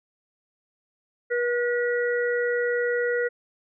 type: harmonic tone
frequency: 482.4 Hz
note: B4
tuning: 41 cents flat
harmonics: 1 / 3 / 4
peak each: -23 / -30 / -30 dBFS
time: 1.3-3.29 s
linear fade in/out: 20 ms
effects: none